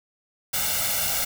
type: noise with comb filter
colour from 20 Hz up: white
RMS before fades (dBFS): -25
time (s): 0.53-1.25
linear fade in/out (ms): 10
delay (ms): 1.4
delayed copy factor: +1
effects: none